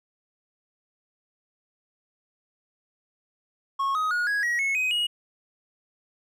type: tone with pitch steps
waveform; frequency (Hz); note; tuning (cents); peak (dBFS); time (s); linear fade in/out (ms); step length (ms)
triangle; 1095 / 1257.8 / 1444.9 / 1659.7 / 1906.5 / 2190 / 2516 / 2890; C#6 / D#6 / F#6 / G#6 / A#6 / C#7 / D#7 / F#7; -22 / +18 / -42 / -2 / +38 / -22 / +19 / -41; -21; 3.79-5.07; 10; 160
effects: none